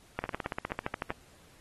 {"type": "slowing click train", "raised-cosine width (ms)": 0.5, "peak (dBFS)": -17, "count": 15, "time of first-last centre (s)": [0.19, 1.105], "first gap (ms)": 50, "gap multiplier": 1.04, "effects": ["pink hiss -60 dBFS RMS until 1.6 s", "AAC 32 kbps"]}